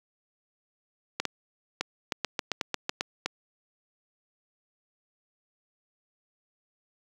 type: clicks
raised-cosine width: 0.2 ms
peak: -10 dBFS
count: 12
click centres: 1.2 / 1.253 / 1.81 / 2.122 / 2.247 / 2.392 / 2.517 / 2.612 / 2.743 / 2.894 / 3.009 / 3.26 s
effects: high-pass 150 Hz 12 dB/octave + 8-bit

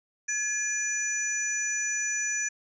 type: tone cluster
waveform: sine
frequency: 1704 / 2413 / 5970 / 6950 Hz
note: G#6 / D7 / F#8 / A8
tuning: +44 / +46 / +15 / -22 cents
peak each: -31 / -36 / -30 / -36 dBFS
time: 0.28-2.49 s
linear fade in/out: 10 ms
effects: none

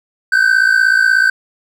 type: tone pair together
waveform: triangle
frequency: 1511.5 / 1568 Hz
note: F#6 / G6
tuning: +36 / 0 cents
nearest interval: minor second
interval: 64 cents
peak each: -10 dBFS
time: 0.32-1.3 s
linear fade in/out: 5 ms
effects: none

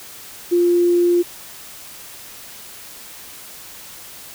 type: tone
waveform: sine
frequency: 349.2 Hz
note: F4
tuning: in tune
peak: -12 dBFS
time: 0.51-1.23 s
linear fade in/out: 20 ms
effects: white hiss -38 dBFS RMS until 4.34 s

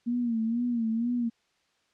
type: tone with vibrato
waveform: sine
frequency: 233.2 Hz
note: A#3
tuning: 1 cent sharp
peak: -25 dBFS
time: 0.06-1.3 s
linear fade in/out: 20 ms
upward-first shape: sine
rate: 2.1 Hz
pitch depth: 83 cents each way
effects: white hiss -70 dBFS RMS until 1.93 s + low-pass 5000 Hz 12 dB/octave

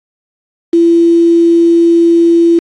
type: tone with quantisation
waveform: sine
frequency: 337.3 Hz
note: E4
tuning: 40 cents sharp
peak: -4 dBFS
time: 0.73-2.59 s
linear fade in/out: 5 ms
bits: 4
effects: low-pass 4000 Hz 12 dB/octave + AAC 64 kbps

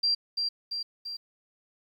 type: tone with echo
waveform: sine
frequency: 4735 Hz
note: D8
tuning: 13 cents sharp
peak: -22 dBFS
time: 0.03-0.15 s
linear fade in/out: 10 ms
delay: 340 ms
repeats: 3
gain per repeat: -4 dB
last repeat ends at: 1.17 s
effects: 10-bit

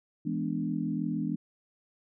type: chord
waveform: sine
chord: E dominant seventh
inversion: none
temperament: equal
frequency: 164.81 / 207.7 / 246.9 / 293.7 Hz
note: E3 / G#3 / B3 / D4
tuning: 0 / 0 / 0 / 0 cents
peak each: -34 dBFS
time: 0.25-1.36 s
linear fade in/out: 10 ms
effects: none

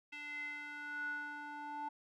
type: tone with band-pass filter sweep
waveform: square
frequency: 293.7 Hz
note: D4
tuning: in tune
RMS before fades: -44 dBFS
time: 0.12-1.89 s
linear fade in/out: 10 ms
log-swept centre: 2400 to 960 Hz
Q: 8.3
effects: none

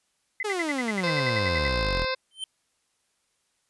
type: tone bursts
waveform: sine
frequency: 2031 Hz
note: B6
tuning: 48 cents sharp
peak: -26 dBFS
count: 14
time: 0.4-1.678 s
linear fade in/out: 2 ms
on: 30 ms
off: 66 ms
type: exponential sweep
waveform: sawtooth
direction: down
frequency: 436.9 to 38.79 Hz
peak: -23 dBFS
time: 0.44-2.05 s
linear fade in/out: 10 ms
type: harmonic tone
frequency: 520 Hz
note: C5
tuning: 11 cents flat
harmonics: 1 / 2 / 3 / 4 / 5 / 7 / 8 / 9 / 10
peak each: -29 / -32 / -34 / -35 / -36 / -37 / -38 / -39 / -39 dBFS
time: 1.03-2.15 s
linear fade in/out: 10 ms
type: tone with exponential growth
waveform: square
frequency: 3103 Hz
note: G7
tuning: 18 cents flat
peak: -27 dBFS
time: 2.31-2.44 s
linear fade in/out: 2 ms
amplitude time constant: 27 ms
effects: white hiss -72 dBFS RMS until 3.69 s + resampled to 24000 Hz

